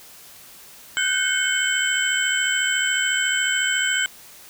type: tone cluster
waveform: sine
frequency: 1486 / 1560 / 2184 / 3074 / 7720 Hz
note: F#6 / G6 / C#7 / G7 / B8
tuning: +7 / -9 / -26 / -35 / -40 cents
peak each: -25 / -25 / -27 / -24 / -27 dBFS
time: 0.97-4.06 s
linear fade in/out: 0 ms
effects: white hiss -45 dBFS RMS until 4.49 s